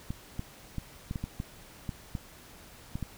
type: clicks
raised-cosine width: 5 ms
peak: -21 dBFS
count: 11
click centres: 0.105 / 0.394 / 0.783 / 1.111 / 1.158 / 1.24 / 1.401 / 1.892 / 2.152 / 2.955 / 3.027 s
effects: pink hiss -52 dBFS RMS until 3.17 s